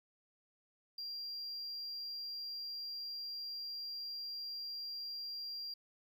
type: tone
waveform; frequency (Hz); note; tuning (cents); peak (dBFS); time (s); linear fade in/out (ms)
triangle; 4761; D8; +23; -39; 0.98-5.74; 5
effects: tanh soft clip ceiling -35 dBFS + 13-bit